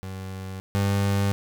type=tone pair in turn; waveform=30% pulse; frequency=95 / 99.61 Hz; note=F#2 / G2; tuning=+46 / +28 cents; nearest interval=minor second; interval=82 cents; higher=second; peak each=-30 / -18 dBFS; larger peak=second; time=0.03-0.6 / 0.75-1.32 s; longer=neither; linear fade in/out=0 ms; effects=none